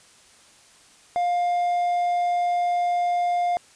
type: tone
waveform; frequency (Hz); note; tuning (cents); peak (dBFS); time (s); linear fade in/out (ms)
triangle; 705; F5; +16; -18; 1.16-3.57; 0
effects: white hiss -53 dBFS RMS until 3.75 s + resampled to 22050 Hz